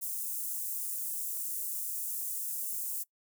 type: high-pass noise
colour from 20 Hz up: white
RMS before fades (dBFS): -36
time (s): 0.01-3.04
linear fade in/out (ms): 20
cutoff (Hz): 7900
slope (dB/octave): 24
effects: noise-tail reverb RT60 0.1 s tail -22 dB re dry

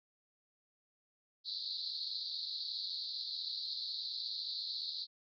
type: band-pass noise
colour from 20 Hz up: pink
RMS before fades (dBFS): -41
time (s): 1.44-5.07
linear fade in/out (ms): 50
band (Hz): 3900 to 4600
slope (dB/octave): 96
effects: none

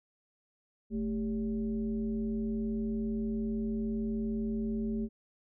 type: tone with frequency modulation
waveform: sine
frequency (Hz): 220.6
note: A3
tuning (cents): +5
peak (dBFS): -30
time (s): 0.9-5.09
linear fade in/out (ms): 50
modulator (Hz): 174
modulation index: 0.69
effects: none

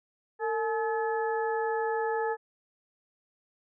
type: harmonic tone with a mistuned harmonic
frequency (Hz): 428.8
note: A4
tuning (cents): -45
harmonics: 1 / 2 / 3 / 4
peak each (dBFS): -29 / -31 / -41 / -37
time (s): 0.39-2.37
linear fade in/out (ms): 50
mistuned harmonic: 1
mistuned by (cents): +95
effects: none

